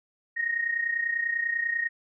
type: tone with amplitude modulation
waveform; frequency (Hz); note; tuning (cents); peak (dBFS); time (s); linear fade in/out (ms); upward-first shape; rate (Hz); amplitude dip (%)
sine; 1864.7; A#6; 0; -22; 0.36-1.89; 20; sine; 30.1; 70
effects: none